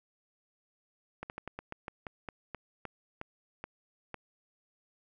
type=slowing click train; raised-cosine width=0.5 ms; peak=-24 dBFS; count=14; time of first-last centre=1.23-4.143 s; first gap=69 ms; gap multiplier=1.18; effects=none